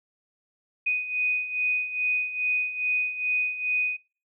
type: beating tone pair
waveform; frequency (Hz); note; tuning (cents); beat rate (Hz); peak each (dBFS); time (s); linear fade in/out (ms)
sine; 2489 / 2491.4; D#7 / D#7; 0 / +2; 2.4; -30 / -25; 0.86-3.97; 10
effects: noise-tail reverb RT60 0.4 s tail -25 dB re dry